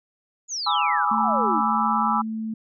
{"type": "exponential sweep", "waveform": "sine", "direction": "down", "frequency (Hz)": [7000, 259.2], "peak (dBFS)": -26, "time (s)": [0.48, 1.63], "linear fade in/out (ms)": 50}
{"type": "chord", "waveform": "sine", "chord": "E dominant seventh", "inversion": "first", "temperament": "equal", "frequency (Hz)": [830.6, 987.8, 1174.7, 1318.5], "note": ["G#5", "B5", "D6", "E6"], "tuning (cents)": [0, 0, 0, 0], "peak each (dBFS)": -25, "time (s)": [0.66, 2.22], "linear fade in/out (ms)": 10}
{"type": "tone", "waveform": "sine", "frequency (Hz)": 220.7, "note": "A3", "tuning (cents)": 5, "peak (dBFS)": -26, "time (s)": [1.11, 2.54], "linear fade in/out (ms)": 5}
{"effects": []}